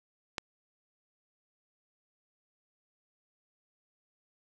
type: click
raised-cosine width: 0.2 ms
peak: -15 dBFS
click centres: 0.382 s
effects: none